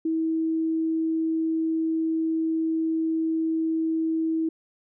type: tone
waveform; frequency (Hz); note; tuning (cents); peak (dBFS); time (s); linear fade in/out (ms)
sine; 322.6; E4; -37; -22; 0.05-4.49; 5
effects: none

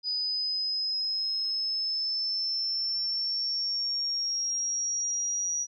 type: linear sweep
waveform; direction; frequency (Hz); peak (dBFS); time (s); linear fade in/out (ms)
sine; up; 4962 to 5790; -27; 0.03-5.67; 50
effects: none

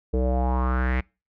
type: tone with low-pass filter sweep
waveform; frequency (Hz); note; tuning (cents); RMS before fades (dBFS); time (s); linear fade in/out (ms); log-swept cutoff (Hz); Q
square; 63.4; B1; +46; -23; 0.13-1.01; 10; 450 to 2200; 5
effects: noise-tail reverb RT60 0.3 s tail -26 dB re dry

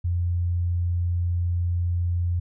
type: tone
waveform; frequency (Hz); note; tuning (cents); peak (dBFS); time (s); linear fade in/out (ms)
sine; 87.31; F2; 0; -21; 0.04-2.4; 10
effects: none

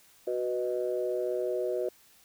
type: chord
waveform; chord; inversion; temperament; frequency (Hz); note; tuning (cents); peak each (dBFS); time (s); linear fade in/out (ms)
sine; B major; second; equal with one note detuned; 370 / 493.9 / 619.7; F#4 / B4 / D#5; 0 / 0 / -7; -31 / -32 / -33; 0.27-1.89; 5
effects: tanh soft clip ceiling -18 dBFS + white hiss -60 dBFS RMS until 2.24 s

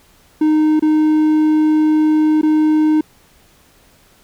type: tone with dropouts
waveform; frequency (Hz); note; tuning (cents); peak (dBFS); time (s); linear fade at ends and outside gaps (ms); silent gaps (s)
triangle; 308.6; D#4; -14; -8; 0.41-3.01; 5; 0.796-0.823 / 2.414-2.43
effects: pink hiss -51 dBFS RMS until 4.23 s

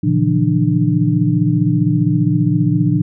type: tone cluster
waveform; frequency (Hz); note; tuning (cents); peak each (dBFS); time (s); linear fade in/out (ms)
sine; 116.2 / 140.7 / 160.8 / 175.9 / 298.3; A#2 / C#3 / E3 / F3 / D4; -5 / +26 / -43 / +13 / +27; -18; 0.03-3.02; 10
effects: none

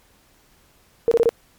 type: tone bursts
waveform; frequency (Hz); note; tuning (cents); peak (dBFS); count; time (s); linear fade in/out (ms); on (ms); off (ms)
sine; 464.7; A#4; -5; -12; 4; 1.08-1.291; 0; 34; 25
effects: pink hiss -57 dBFS RMS until 1.58 s + MP3 96 kbps

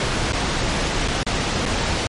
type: noise with dropouts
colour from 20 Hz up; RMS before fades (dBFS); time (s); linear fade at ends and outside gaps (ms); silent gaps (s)
pink; -21; 0-2.07; 1; 0.323-0.331 / 1.077-1.083 / 1.231-1.265 / 1.655-1.661
effects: low-pass 6000 Hz 12 dB/octave + MP3 48 kbps

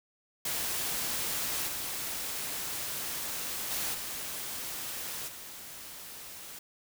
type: noise with level steps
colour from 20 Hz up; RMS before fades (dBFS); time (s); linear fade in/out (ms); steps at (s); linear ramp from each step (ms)
white; -33 / -36 / -33 / -38 / -45; 0.45-6.59; 5; 1.67 / 3.7 / 3.93 / 5.27; 20
effects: none

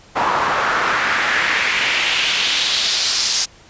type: noise with band-pass filter sweep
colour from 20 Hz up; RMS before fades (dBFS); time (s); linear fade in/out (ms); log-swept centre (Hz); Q
pink; -18; 0.15-3.46; 20; 940 to 5600; 2.1
effects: pink hiss -46 dBFS RMS until 3.69 s + resampled to 16000 Hz

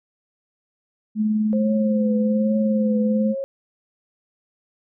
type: tone with tremolo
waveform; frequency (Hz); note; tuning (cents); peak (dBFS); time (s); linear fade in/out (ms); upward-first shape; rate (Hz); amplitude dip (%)
sine; 214.6; A3; -43; -16; 1.15-3.35; 50; sine; 20; 30
type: tone with vibrato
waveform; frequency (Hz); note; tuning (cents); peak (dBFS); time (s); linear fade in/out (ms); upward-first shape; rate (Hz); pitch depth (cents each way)
sine; 523.3; C5; 0; -24; 1.53-3.44; 0; triangle; 1.2; 75
effects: none

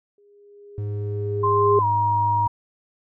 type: tone with exponential growth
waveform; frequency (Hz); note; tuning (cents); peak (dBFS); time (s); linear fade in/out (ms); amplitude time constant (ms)
sine; 408; G#4; -31; -14; 0.18-1.79; 2; 350
type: tone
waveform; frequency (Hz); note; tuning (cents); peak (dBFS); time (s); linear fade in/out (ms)
triangle; 104.1; G#2; +5; -23; 0.78-2.47; 0
type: tone with pitch glide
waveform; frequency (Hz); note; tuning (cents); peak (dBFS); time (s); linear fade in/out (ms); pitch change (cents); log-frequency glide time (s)
sine; 1046.5 to 948.6; C6 to A#5; 0 to +30; -18; 1.43-2.48; 10; -170; 1.8-1.85
effects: none

